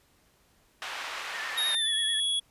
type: band-pass noise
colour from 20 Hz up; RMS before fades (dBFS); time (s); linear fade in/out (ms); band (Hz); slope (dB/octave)
white; -37; 0.82-1.75; 0; 820 to 2500; 12
type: tone with vibrato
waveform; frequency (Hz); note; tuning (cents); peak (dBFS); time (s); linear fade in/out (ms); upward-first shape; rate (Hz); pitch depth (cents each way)
sine; 1797; A6; +36; -36; 1.33-2.2; 5; sine; 9.3; 60
type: tone with pitch glide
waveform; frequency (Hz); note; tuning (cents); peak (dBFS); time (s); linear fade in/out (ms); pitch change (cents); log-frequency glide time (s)
square; 3746 to 3357; A#7 to G#7; +8 to +18; -26; 1.57-2.4; 10; -190; 1.67-1.94
effects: pink hiss -65 dBFS RMS until 2.5 s + resampled to 32000 Hz